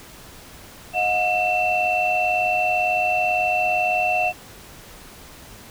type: tone cluster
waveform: sine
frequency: 627 / 725 / 2684 Hz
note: D#5 / F#5 / E7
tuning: +13 / -35 / +31 cents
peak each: -26 / -20 / -21 dBFS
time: 0.93-4.33 s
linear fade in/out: 50 ms
effects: tanh soft clip ceiling -10 dBFS + pink hiss -43 dBFS RMS until 5.7 s